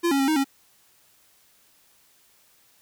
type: tone with pitch steps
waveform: square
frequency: 342.8 / 276.3 / 270.8 / 312.5 / 273.3 Hz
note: F4 / C#4 / C#4 / D#4 / C#4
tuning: -32 / -6 / -40 / +8 / -24 cents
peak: -20 dBFS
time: 0.03-0.445 s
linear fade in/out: 20 ms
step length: 83 ms
effects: white hiss -60 dBFS RMS until 2.81 s